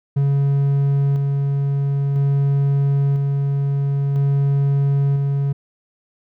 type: tone with tremolo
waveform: triangle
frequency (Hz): 139.8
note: C#3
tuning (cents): +15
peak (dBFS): -12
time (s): 0.16-5.53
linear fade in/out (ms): 10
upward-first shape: square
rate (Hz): 0.5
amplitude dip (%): 25
effects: none